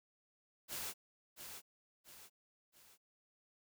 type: noise with echo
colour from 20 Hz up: white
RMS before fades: -43 dBFS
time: 0.68-0.94 s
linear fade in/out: 50 ms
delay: 680 ms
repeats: 3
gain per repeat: -7 dB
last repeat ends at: 2.98 s
effects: none